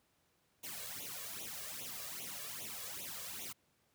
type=noise with flanger; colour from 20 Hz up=white; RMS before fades=-45 dBFS; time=0.63-3.53 s; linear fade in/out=10 ms; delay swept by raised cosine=0.3 to 1.8 ms; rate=2.5 Hz; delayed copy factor=+0.9; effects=pink hiss -75 dBFS RMS until 3.94 s + high-pass 80 Hz 12 dB/octave